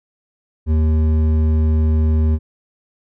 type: tone with hard clipping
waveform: sine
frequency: 78.3 Hz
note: D#2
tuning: 11 cents sharp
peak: -14 dBFS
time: 0.66-2.39 s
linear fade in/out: 50 ms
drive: 9 dB
effects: none